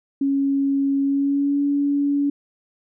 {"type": "tone with pitch glide", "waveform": "sine", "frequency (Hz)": [276.3, 284.4], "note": ["C#4", "C#4"], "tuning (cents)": [-6, 45], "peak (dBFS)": -17, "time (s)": [0.21, 2.3], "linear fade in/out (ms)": 5, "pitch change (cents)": 51, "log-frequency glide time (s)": [1.01, 1.61], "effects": []}